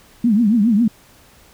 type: tone with vibrato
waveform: sine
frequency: 220 Hz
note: A3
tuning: in tune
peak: -11 dBFS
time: 0.24-0.88 s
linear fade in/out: 5 ms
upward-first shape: triangle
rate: 7.3 Hz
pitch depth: 220 cents each way
effects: pink hiss -49 dBFS RMS until 1.53 s